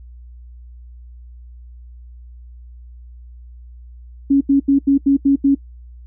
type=tone bursts; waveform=sine; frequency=277.2 Hz; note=C#4; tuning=in tune; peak=-9 dBFS; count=7; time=4.3-5.55 s; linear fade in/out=10 ms; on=110 ms; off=80 ms; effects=noise-tail reverb RT60 0.1 s tail -21 dB re dry + added 60 Hz sine -36 dBFS peak until 6.06 s